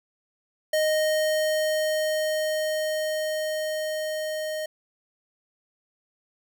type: tone with level ramp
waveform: square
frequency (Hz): 620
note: D#5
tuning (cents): -6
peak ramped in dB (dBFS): -21 to -29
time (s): 0.73-4.66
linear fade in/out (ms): 5
effects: none